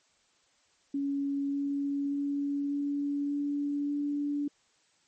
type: tone with pitch steps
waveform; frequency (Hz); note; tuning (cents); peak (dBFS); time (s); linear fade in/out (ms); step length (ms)
sine; 280 / 281.8 / 283.6 / 285.4 / 287.2 / 289; C#4 / C#4 / C#4 / D4 / D4 / D4; +18 / +29 / +40 / -49 / -39 / -28; -28; 0.94-4.48; 5; 590
effects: white hiss -68 dBFS RMS until 5.07 s + MP3 32 kbps